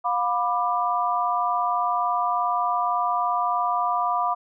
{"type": "chord", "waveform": "sine", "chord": "B diminished", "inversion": "second", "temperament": "just", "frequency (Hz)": [711.2, 987.8, 1185.3], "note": ["F5", "B5", "D6"], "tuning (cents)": [31, 0, 16], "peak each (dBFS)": -25, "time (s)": [0.04, 4.35], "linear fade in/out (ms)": 20, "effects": []}